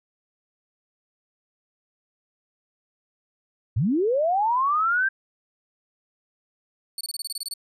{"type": "linear sweep", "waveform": "sine", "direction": "up", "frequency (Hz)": [87.2, 1598], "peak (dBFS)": -19, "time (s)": [3.76, 5.09], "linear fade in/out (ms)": 10}
{"type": "tone bursts", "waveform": "25% pulse", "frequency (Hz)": 4454, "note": "C#8", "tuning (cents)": 7, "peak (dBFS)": -24, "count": 11, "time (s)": [6.98, 7.538], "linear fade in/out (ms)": 2, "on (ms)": 28, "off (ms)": 25}
{"effects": []}